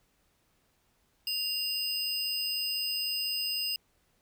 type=tone pair together; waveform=square; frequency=2794 / 4992 Hz; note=F7 / D#8; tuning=0 / +5 cents; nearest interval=minor seventh; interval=1005 cents; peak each=-35 / -32 dBFS; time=1.27-3.76 s; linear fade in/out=2 ms; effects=pink hiss -71 dBFS RMS until 4.21 s

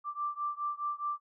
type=beating tone pair; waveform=sine; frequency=1174.7 / 1179.5 Hz; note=D6 / D6; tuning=0 / +7 cents; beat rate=4.8 Hz; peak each=-35 / -36 dBFS; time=0.04-1.2 s; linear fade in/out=50 ms; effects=none

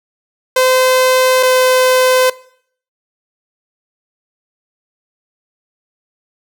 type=tone pair in turn; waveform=sawtooth; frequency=514 / 511.7 Hz; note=C5 / C5; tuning=-31 / -39 cents; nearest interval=unison; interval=8 cents; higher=first; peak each=-5 dBFS; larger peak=neither; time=0.56-1.43 / 1.43-2.3 s; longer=neither; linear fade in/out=5 ms; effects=noise-tail reverb RT60 0.6 s tail -20 dB re dry

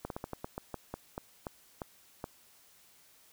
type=slowing click train; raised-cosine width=1 ms; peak=-23 dBFS; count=13; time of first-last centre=0.05-2.241 s; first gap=52 ms; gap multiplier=1.21; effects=white hiss -62 dBFS RMS until 3.32 s

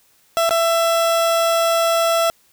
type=tone with dropouts; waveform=30% pulse; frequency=667 Hz; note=E5; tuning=20 cents sharp; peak=-12 dBFS; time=0.37-2.3 s; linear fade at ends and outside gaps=0 ms; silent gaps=0.493-0.508 s; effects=white hiss -57 dBFS RMS until 2.52 s

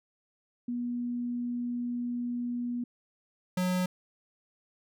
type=tone pair in turn; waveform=sine / square; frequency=242.1 / 182.32 Hz; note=B3 / F#3; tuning=-34 / -25 cents; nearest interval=perfect fourth; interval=491 cents; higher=first; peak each=-30 / -27 dBFS; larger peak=second; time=0.68-2.84 / 3.57-3.86 s; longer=first; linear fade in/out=5 ms; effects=none

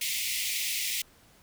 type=high-pass noise; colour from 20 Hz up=pink; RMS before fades=-31 dBFS; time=0.01-1.02 s; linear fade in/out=5 ms; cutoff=2000 Hz; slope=96 dB/octave; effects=pink hiss -59 dBFS RMS until 1.42 s

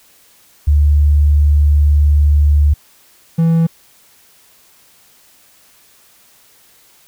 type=tone pair in turn; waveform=sine / triangle; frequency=73.42 / 164.82 Hz; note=D2 / E3; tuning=0 / 0 cents; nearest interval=octave + major second; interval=1400 cents; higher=second; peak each=-7 dBFS; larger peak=neither; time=0.67-2.74 / 3.38-3.67 s; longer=first; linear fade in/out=10 ms; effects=white hiss -49 dBFS RMS until 7.07 s

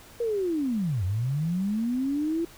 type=linear two-way sweep; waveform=sine; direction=down then up; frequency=481.6 to 87.31 to 340.5 Hz; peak=-24 dBFS; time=0.2-2.45 s; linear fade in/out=5 ms; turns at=1.04 s; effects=pink hiss -50 dBFS RMS until 2.57 s

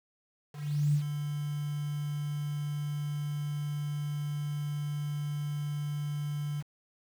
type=tone with ADSR envelope; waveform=sine; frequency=146.83 Hz; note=D3; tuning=in tune; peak=-22 dBFS; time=0.52-6.63 s; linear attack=420 ms; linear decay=79 ms; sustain=-9 dB; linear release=29 ms; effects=8-bit

